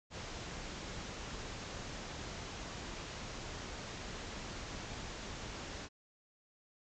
pink low-pass noise, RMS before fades -45 dBFS, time 0.1-5.89 s, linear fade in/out 50 ms, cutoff 7400 Hz, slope 96 dB/octave, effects none

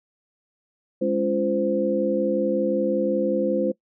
sine tone cluster, 207 / 278.4 / 343.8 / 516 Hz, G#3 / C#4 / F4 / C5, -5 / +8 / -27 / -24 cents, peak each -26 / -28 / -26 / -23 dBFS, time 1.01-3.72 s, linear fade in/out 10 ms, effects noise-tail reverb RT60 0.1 s tail -21 dB re dry

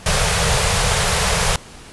pink band-stop noise, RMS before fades -17 dBFS, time 0.06-1.56 s, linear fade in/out 2 ms, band 190 to 410 Hz, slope 96 dB/octave, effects pink hiss -40 dBFS RMS until 1.92 s + resampled to 24000 Hz

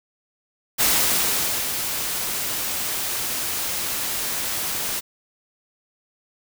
white noise with ADSR envelope, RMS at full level -18 dBFS, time 0.78-5.01 s, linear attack 28 ms, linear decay 870 ms, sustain -8 dB, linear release 27 ms, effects none

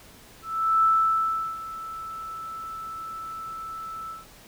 sine tone with ADSR envelope, 1318.5 Hz, E6, in tune, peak -16 dBFS, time 0.42-4.26 s, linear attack 410 ms, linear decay 740 ms, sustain -17 dB, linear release 160 ms, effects pink hiss -50 dBFS RMS until 4.47 s

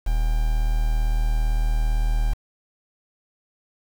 triangle tone with quantisation, 38.89 Hz, D#1, in tune, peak -16 dBFS, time 0.06-2.34 s, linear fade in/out 10 ms, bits 6, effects none

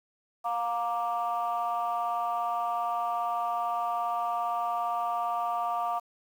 sine chord, Bb major, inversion second, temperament equal with one note detuned, 707.4 / 932.3 / 1174.7 Hz, F5 / Bb5 / D6, +22 / 0 / 0 cents, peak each -29 / -33 / -31 dBFS, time 0.44-6 s, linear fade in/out 20 ms, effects tanh soft clip ceiling -21 dBFS + 9-bit

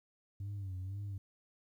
sine tone with vibrato, 96.8 Hz, G2, 21 cents flat, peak -36 dBFS, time 0.4-1.18 s, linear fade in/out 5 ms, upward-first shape sine, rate 2 Hz, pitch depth 87 cents each way, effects tanh soft clip ceiling -37 dBFS + 12-bit

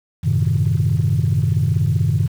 sine chord, F# diminished seventh, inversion none, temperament equal with one note detuned, 94.39 / 110 / 130.81 / 155.56 Hz, F#2 / A2 / C3 / Eb3, +35 / 0 / 0 / 0 cents, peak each -19 dBFS, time 0.23-2.28 s, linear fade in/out 20 ms, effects tanh soft clip ceiling -8 dBFS + 7-bit

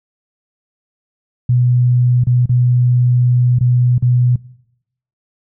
sine tone with dropouts, 123.47 Hz, B2, in tune, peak -9 dBFS, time 1.49-4.36 s, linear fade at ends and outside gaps 5 ms, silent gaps 2.239-2.269 / 2.459-2.493 / 3.588-3.608 / 3.982-4.023 s, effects noise-tail reverb RT60 0.8 s tail -21 dB re dry

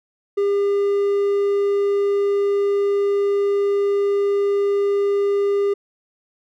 triangle tone, 402.3 Hz, G4, 45 cents sharp, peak -14 dBFS, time 0.37-5.74 s, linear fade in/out 10 ms, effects none

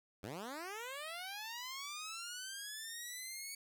10% pulse linear sweep, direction up, 86.5 to 2244 Hz, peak -35 dBFS, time 0.23-3.55 s, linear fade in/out 5 ms, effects none

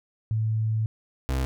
sine / 35% pulse tone pair in turn, 110 / 65.67 Hz, A2 / C2, 0 / +7 cents, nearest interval major sixth, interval 893 cents, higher first, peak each -22 dBFS, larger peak neither, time 0.31-0.86 / 1.29-1.45 s, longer first, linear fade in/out 0 ms, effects none

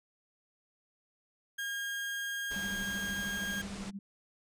35% pulse tone, 1620 Hz, G#6, 43 cents flat, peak -33 dBFS, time 1.58-3.62 s, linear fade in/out 10 ms
pink low-pass noise, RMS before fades -45 dBFS, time 2.5-3.91 s, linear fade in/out 20 ms, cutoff 9400 Hz, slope 48 dB/octave
sine tone with tremolo, 197.9 Hz, G3, 17 cents sharp, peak -36 dBFS, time 2.56-3.99 s, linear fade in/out 2 ms, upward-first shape triangle, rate 13 Hz, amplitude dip 90%
effects none

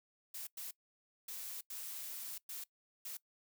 blue noise bursts at uneven times, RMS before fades -45 dBFS, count 6, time 0.34-0.47 / 0.57-0.71 / 1.28-1.61 / 1.7-2.38 / 2.49-2.64 / 3.05-3.17 s, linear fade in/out 5 ms, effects noise-tail reverb RT60 0.1 s tail -21 dB re dry

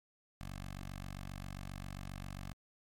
10% pulse tone with notch filter, 47.49 Hz, F#1, 46 cents sharp, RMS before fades -45 dBFS, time 0.41-2.53 s, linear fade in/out 0 ms, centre 380 Hz, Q 0.71, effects MP3 64 kbps

